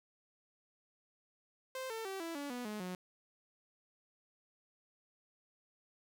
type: tone with pitch steps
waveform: sawtooth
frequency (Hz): 521 / 448.3 / 385.8 / 332 / 285.7 / 245.9 / 211.6 / 182.09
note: C5 / A4 / G4 / E4 / D4 / B3 / G#3 / F#3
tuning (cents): -7 / +32 / -28 / +12 / -48 / -7 / +33 / -27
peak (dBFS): -36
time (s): 1.75-2.95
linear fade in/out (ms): 2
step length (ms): 150
effects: none